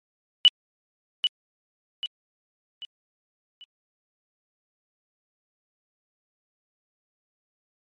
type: tone with echo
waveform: sine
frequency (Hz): 2960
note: F#7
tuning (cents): 0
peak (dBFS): -10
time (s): 0.45-0.48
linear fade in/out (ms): 0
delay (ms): 790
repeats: 4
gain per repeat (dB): -8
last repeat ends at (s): 3.64
effects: MP3 48 kbps